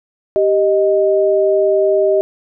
sine tone pair together, 391.6 / 622.3 Hz, G4 / D#5, -2 / 0 cents, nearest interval minor sixth, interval 802 cents, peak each -13 dBFS, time 0.36-2.21 s, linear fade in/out 0 ms, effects none

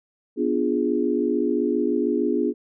sine chord, B diminished seventh, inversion none, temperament equal, 246.9 / 293.7 / 349.2 / 415.3 Hz, B3 / D4 / F4 / Ab4, 0 / 0 / 0 / 0 cents, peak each -25 dBFS, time 0.36-2.54 s, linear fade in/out 50 ms, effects none

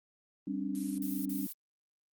sine chord, G suspended fourth, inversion none, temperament equal with one note detuned, 196 / 267.9 / 293.7 Hz, G3 / C4 / D4, 0 / +41 / 0 cents, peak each -37 dBFS, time 0.47-1.47 s, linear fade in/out 5 ms
violet noise bursts, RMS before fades -42 dBFS, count 3, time 0.75-1.524 s, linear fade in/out 0 ms, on 230 ms, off 42 ms
effects Opus 32 kbps

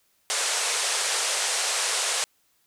white band-pass noise, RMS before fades -26 dBFS, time 0.3-2.24 s, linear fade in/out 0 ms, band 420 to 9500 Hz, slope 48 dB/octave, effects white hiss -67 dBFS RMS until 2.66 s

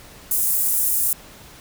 pink high-pass noise, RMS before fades -20 dBFS, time 0.31-1.13 s, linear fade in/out 2 ms, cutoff 9300 Hz, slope 24 dB/octave, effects pink hiss -44 dBFS RMS until 1.6 s

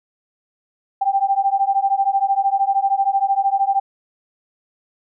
sine beating tone pair, 780 / 793 Hz, G5 / G5, -9 / +20 cents, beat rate 13 Hz, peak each -18 dBFS, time 1.01-3.8 s, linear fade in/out 10 ms, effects none

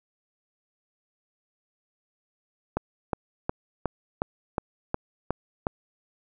click train, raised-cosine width 1 ms, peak -11 dBFS, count 9, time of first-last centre 2.77-5.669 s, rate 2.76 Hz, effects none

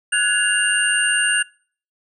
sine tone cluster, 1481 / 1682 / 2795 / 8820 Hz, F#6 / G#6 / F7 / C#9, +1 / +22 / +1 / -10 cents, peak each -21 dBFS, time 0.12-1.43 s, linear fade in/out 10 ms, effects noise-tail reverb RT60 0.5 s tail -26 dB re dry

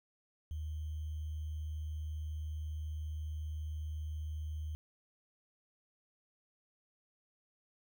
sine tone with sample-and-hold, 77.3 Hz, D#2, 11 cents flat, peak -37 dBFS, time 0.51-4.75 s, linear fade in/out 0 ms, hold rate 3150 Hz, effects none

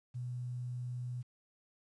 sine tone with quantisation, 123.47 Hz, B2, in tune, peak -37 dBFS, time 0.14-1.23 s, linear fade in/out 20 ms, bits 11, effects resampled to 22050 Hz

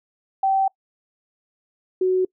sine tone pair in turn, 774 / 371.1 Hz, G5 / F#4, -22 / +5 cents, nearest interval octave + minor second, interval 1273 cents, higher first, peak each -16 dBFS, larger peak neither, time 0.43-0.68 / 2.01-2.25 s, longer first, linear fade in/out 5 ms, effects noise-tail reverb RT60 0.1 s tail -25 dB re dry

